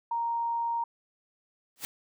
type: tone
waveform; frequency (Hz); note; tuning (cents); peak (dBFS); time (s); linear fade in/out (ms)
sine; 932.3; A#5; 0; -27; 0.11-0.84; 5
type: noise with exponential growth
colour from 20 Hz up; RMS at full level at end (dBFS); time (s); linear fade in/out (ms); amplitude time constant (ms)
white; -31; 1.76-1.85; 0; 18
effects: none